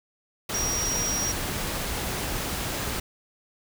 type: tone in noise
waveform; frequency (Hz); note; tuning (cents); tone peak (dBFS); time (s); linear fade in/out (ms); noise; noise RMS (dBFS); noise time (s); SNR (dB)
sine; 5690; F8; +31; -26; 0.54-1.32; 5; pink; -30; 0.49-3; +1
effects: none